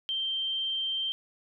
sine tone, 3141 Hz, G7, 3 cents sharp, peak -28 dBFS, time 0.09-1.12 s, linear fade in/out 0 ms, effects none

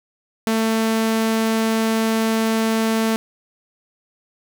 sawtooth tone, 223 Hz, A3, 23 cents sharp, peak -13 dBFS, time 0.47-3.16 s, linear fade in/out 0 ms, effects none

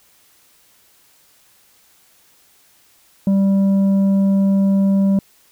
triangle tone with tanh clipping, 195.6 Hz, G3, 4 cents flat, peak -13 dBFS, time 3.27-5.19 s, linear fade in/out 2 ms, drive 10 dB, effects white hiss -54 dBFS RMS until 5.51 s

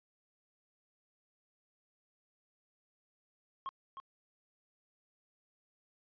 triangle tone with echo, 1078 Hz, C#6, 49 cents flat, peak -35 dBFS, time 3.66-3.69 s, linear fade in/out 0 ms, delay 310 ms, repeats 1, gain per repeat -7 dB, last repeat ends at 4 s, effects resampled to 11025 Hz

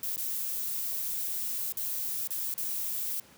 violet noise with dropouts, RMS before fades -33 dBFS, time 0.03-3.2 s, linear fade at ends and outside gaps 2 ms, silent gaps 0.162-0.177 / 1.723-1.77 / 2.275-2.305 / 2.541-2.578 s, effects pink hiss -56 dBFS RMS until 3.37 s + high-pass 100 Hz 12 dB/octave

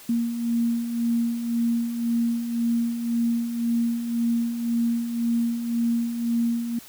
sine beating tone pair, 232.1 / 234 Hz, A#3 / A#3, -7 / +7 cents, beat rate 1.9 Hz, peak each -30 / -22 dBFS, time 0.09-6.79 s, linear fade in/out 5 ms, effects white hiss -46 dBFS RMS until 6.88 s

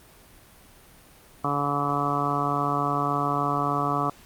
harmonic tone, 143.5 Hz, D3, 40 cents flat, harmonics 1 / 2 / 3 / 4 / 5 / 6 / 7 / 8 / 9, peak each -31 / -31 / -34 / -37 / -30 / -37 / -32 / -27 / -32 dBFS, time 1.44-4.1 s, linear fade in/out 5 ms, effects pink hiss -52 dBFS RMS until 4.25 s + Opus 32 kbps

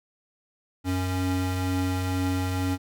square tone pair together, 92.5 / 275.4 Hz, F#2 / C#4, 0 / -11 cents, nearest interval octave + perfect fifth, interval 1889 cents, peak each -27 / -29 dBFS, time 0.84-2.78 s, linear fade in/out 50 ms, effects none

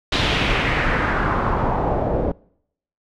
pink noise with low-pass filter sweep, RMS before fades -20 dBFS, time 0.12-2.32 s, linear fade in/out 5 ms, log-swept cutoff 3800 to 530 Hz, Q 2.1, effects noise-tail reverb RT60 0.7 s tail -25 dB re dry

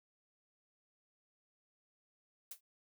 blue noise with exponential decay, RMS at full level -41 dBFS, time 2.51-2.61 s, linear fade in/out 5 ms, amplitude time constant 20 ms, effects none

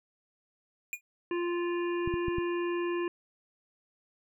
square tone with exponential decay, 2438 Hz, D#7, 36 cents flat, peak -29 dBFS, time 0.93-1.01 s, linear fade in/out 1 ms, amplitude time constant 16 ms
harmonic tone, 347.8 Hz, F4, 7 cents flat, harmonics 1 / 3 / 5 / 7 / 8, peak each -29 / -39 / -43 / -46 / -47 dBFS, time 1.31-3.08 s, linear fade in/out 2 ms
clicks, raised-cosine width 5 ms, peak -23 dBFS, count 4, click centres 2.076 / 2.14 / 2.283 / 2.384 s
effects none

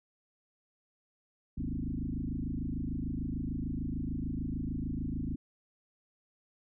sine tone with frequency modulation, 156.4 Hz, D#3, 9 cents sharp, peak -32 dBFS, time 1.57-5.36 s, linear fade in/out 10 ms, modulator 26.7 Hz, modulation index 4.9, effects none

